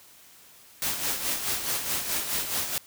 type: noise with tremolo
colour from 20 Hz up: white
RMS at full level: -27 dBFS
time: 0.82-2.78 s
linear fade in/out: 0 ms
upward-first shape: sine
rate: 4.7 Hz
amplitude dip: 55%
effects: white hiss -53 dBFS RMS until 2.86 s